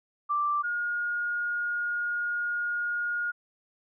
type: tone pair in turn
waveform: sine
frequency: 1174.7 / 1430.3 Hz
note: D6 / F6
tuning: 0 / +41 cents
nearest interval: minor third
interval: 341 cents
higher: second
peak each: -24 / -27 dBFS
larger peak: first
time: 0.29-0.63 / 0.63-3.32 s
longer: second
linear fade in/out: 20 ms
effects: none